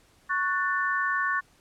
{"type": "chord", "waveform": "sine", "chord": "F# minor", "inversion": "second", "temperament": "just", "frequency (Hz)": [1110, 1480, 1776], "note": ["C#6", "F#6", "A6"], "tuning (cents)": [2, 0, 16], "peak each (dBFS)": [-28, -29, -28], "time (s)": [0.29, 1.41], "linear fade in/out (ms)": 20, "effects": ["pink hiss -61 dBFS RMS until 1.6 s", "low-pass 11000 Hz 12 dB/octave"]}